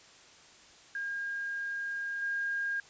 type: tone with level steps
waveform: sine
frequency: 1618 Hz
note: G#6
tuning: 46 cents flat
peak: -33 / -30 dBFS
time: 0.95-2.8 s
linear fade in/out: 2 ms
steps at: 2.22 s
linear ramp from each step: 5 ms
effects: white hiss -56 dBFS RMS until 2.89 s + resampled to 16000 Hz